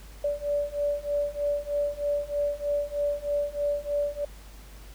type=beating tone pair; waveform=sine; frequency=578 / 581.2 Hz; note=D5 / D5; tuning=-28 / -18 cents; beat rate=3.2 Hz; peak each=-29 / -28 dBFS; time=0.24-4.25 s; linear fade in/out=5 ms; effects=added 50 Hz sine -44 dBFS peak until 4.94 s + pink hiss -52 dBFS RMS until 4.94 s